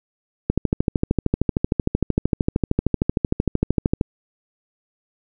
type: click train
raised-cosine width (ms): 3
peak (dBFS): -4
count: 47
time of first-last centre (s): 0.5-4.011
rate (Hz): 13.1
effects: none